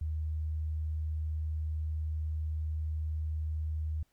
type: tone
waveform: sine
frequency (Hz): 77.78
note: D#2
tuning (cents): 0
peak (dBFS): -31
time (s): 0.01-4.03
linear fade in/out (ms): 5
effects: pink hiss -74 dBFS RMS until 4.12 s